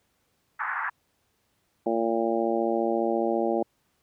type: band-pass noise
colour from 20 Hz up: white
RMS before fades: -30 dBFS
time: 0.59-0.9 s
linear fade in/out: 10 ms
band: 860 to 1800 Hz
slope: 48 dB/octave
type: harmonic tone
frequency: 114.6 Hz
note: A#2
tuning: 29 cents flat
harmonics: 2 / 3 / 4 / 5 / 6 / 7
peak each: -31 / -27 / -31 / -29 / -32 / -32 dBFS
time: 1.86-3.63 s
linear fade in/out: 5 ms
effects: pink hiss -71 dBFS RMS until 4.02 s + high-pass 60 Hz 12 dB/octave